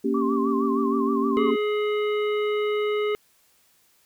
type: chord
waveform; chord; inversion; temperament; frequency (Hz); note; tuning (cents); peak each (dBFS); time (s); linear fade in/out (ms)
sine; G diminished; first; equal; 233.1 / 277.2 / 392; Bb3 / Db4 / G4; 0 / 0 / 0; -25; 0.04-1.56; 10
type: tone with vibrato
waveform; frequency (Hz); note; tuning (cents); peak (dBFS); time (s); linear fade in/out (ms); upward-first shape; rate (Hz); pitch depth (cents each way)
sine; 1108.7; C#6; 0; -28; 0.14-1.51; 5; sine; 6.4; 100
type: harmonic tone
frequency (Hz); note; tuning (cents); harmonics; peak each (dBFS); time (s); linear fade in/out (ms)
420; G#4; +19; 1 / 3 / 5 / 7 / 9; -22 / -33 / -34 / -39 / -47; 1.37-3.15; 0
effects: white hiss -62 dBFS RMS until 4.05 s